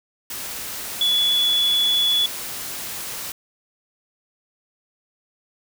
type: tone in noise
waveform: sine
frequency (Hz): 3419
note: G#7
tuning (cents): +50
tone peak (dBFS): -16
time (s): 1.01-2.26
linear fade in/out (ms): 2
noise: white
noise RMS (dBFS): -31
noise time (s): 0.3-3.32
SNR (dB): +12
effects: none